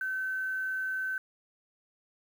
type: tone with quantisation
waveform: sine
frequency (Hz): 1531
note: G6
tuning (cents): -41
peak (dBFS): -30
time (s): 0.01-1.18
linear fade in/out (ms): 2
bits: 9
effects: none